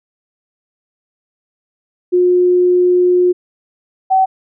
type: tone pair in turn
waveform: sine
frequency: 359.1 / 760.9 Hz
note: F4 / F#5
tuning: +48 / +48 cents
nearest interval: octave + minor second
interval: 1300 cents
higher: second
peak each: -8 dBFS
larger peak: neither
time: 2.12-3.33 / 4.1-4.26 s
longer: first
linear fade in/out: 20 ms
effects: none